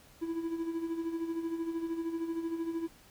triangle tone with tremolo, 330.8 Hz, E4, 6 cents sharp, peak -28 dBFS, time 0.21-2.88 s, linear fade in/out 20 ms, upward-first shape sine, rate 13 Hz, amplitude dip 60%, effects pink hiss -59 dBFS RMS until 3.1 s

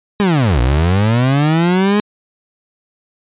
30% pulse linear two-way sweep, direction down then up, 211 to 57.5 to 211 Hz, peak -8 dBFS, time 0.2-2 s, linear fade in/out 0 ms, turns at 0.6 s, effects resampled to 8000 Hz

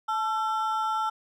triangle ring-modulated tone, 1108.7 Hz, C#6, in tune, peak -20 dBFS, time 0.08-1.1 s, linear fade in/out 10 ms, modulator 237 Hz, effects none

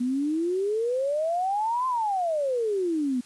sine exponential two-way sweep, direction up then down, 240.5 to 1046.5 to 240.5 Hz, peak -23 dBFS, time 0-3.21 s, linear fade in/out 10 ms, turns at 1.87 s, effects white hiss -52 dBFS RMS until 3.25 s + resampled to 24000 Hz

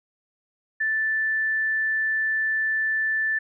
sine tone, 1760 Hz, A6, in tune, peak -21 dBFS, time 0.8-3.39 s, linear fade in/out 10 ms, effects none

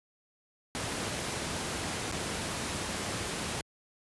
pink noise with dropouts, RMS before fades -34 dBFS, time 0.75-3.61 s, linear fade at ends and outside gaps 0 ms, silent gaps 2.115-2.123 s, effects high-pass 80 Hz 12 dB/octave + resampled to 24000 Hz

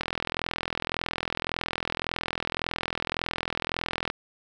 click train, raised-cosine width 0.3 ms, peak -11 dBFS, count 172, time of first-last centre 0.01-4.101 s, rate 41.8 Hz, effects none

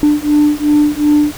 sine beating tone pair, 295.4 / 298.1 Hz, D4 / D4, +10 / +26 cents, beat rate 2.7 Hz, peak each -10 dBFS, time 0.03-1.32 s, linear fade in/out 0 ms, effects tanh soft clip ceiling -4 dBFS + pink hiss -30 dBFS RMS until 1.37 s

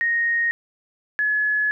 sine tone pair in turn, 1864.7 / 1702 Hz, A#6 / G#6, 0 / +42 cents, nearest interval major second, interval 158 cents, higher first, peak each -18 dBFS, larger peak neither, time 0.01-0.51 / 1.19-1.71 s, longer second, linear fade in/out 0 ms, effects none

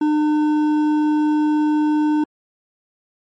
triangle tone with hard clipping, 302.4 Hz, D#4, 49 cents flat, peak -16 dBFS, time 0.01-2.24 s, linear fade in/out 5 ms, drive 11 dB, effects MP3 48 kbps

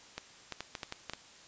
clicks, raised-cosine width 0.2 ms, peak -20 dBFS, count 8, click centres 0.18 / 0.523 / 0.606 / 0.752 / 0.832 / 0.924 / 1.097 / 1.135 s, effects white hiss -55 dBFS RMS until 1.47 s + resampled to 16000 Hz

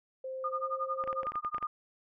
sine tone with pitch glide, 523.3 to 529.1 Hz, C5 to C5, 0 to +19 cents, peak -36 dBFS, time 0.24-1.26 s, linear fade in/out 5 ms, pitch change +19 cents, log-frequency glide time 0.54-0.65 s
sine tone with tremolo, 1218 Hz, D#6, 37 cents flat, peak -29 dBFS, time 0.44-1.67 s, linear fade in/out 2 ms, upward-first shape sine, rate 11 Hz, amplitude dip 100%
clicks, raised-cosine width 0.5 ms, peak -27 dBFS, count 11, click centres 1.039 / 1.076 / 1.129 / 1.232 / 1.269 / 1.32 / 1.356 / 1.448 / 1.546 / 1.582 / 1.627 s
effects none

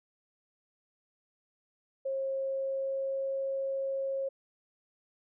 sine tone with pitch glide, 538 to 541.4 Hz, C5 to C#5, +48 to -41 cents, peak -30 dBFS, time 2.05-4.29 s, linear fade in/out 10 ms, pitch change +11 cents, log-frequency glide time 2.33-3.34 s, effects none

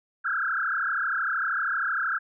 sine tone with frequency modulation, 1480 Hz, F#6, in tune, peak -24 dBFS, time 0.24-2.19 s, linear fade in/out 20 ms, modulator 32.9 Hz, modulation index 5.1, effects none

